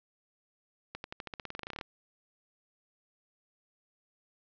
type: accelerating click train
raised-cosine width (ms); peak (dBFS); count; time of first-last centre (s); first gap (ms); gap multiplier
0.3; -23; 18; 0.95-1.812; 91; 0.92
effects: resampled to 16000 Hz + 9-bit